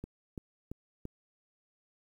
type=click train; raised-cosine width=3 ms; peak=-27 dBFS; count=4; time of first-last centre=0.04-1.054 s; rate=2.96 Hz; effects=10-bit